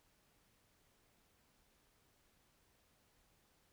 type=silence; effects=pink hiss -74 dBFS RMS until 3.72 s